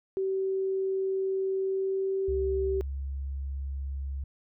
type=tone with pitch glide; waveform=sine; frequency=383.6 to 386.3 Hz; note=G4 to G4; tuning=-37 to -25 cents; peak=-26 dBFS; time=0.17-2.81 s; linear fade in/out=0 ms; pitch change=+12 cents; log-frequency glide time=1.59-2.23 s
type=tone; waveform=sine; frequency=68.4 Hz; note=C#2; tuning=23 cents flat; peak=-31 dBFS; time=2.28-4.24 s; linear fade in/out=5 ms
effects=none